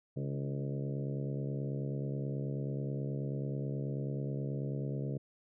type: harmonic tone with a mistuned harmonic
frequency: 69.3 Hz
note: C#2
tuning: in tune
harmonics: 2 / 3 / 4 / 5 / 6 / 7 / 8 / 9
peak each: -35 / -43 / -45 / -48 / -46 / -47 / -51 / -52 dBFS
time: 0.16-5.18 s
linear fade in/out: 10 ms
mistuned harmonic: 4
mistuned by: +47 cents
effects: none